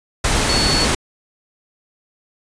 sine tone in noise, 4418 Hz, C#8, 7 cents flat, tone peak -18 dBFS, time 0.49-0.85 s, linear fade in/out 5 ms, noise pink, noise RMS -17 dBFS, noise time 0.24-0.95 s, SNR -4 dB, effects resampled to 22050 Hz

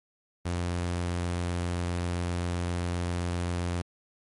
sawtooth tone, 87.6 Hz, F2, 6 cents sharp, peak -24 dBFS, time 0.45-3.82 s, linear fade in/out 10 ms, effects MP3 48 kbps

